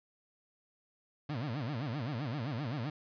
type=tone with vibrato; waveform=30% pulse; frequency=130.6 Hz; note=C3; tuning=3 cents flat; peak=-32 dBFS; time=1.29-2.9 s; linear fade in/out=5 ms; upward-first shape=sine; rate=7.7 Hz; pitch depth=290 cents each way; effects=resampled to 11025 Hz + 12-bit